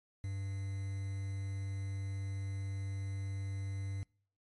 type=tone with quantisation; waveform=triangle; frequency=98 Hz; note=G2; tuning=in tune; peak=-34 dBFS; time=0.24-4.03 s; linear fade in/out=0 ms; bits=9; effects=noise-tail reverb RT60 0.5 s tail -26 dB re dry + MP3 48 kbps